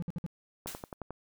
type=tone bursts; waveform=triangle; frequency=172 Hz; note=F3; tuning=26 cents flat; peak=-30 dBFS; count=4; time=0-0.264 s; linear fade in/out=0 ms; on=24 ms; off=56 ms
type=click train; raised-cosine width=1 ms; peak=-25 dBFS; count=6; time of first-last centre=0.66-1.106 s; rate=11.2 Hz
type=noise with exponential decay; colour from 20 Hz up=white; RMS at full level=-37 dBFS; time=0.67-0.94 s; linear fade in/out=2 ms; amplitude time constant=57 ms
effects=none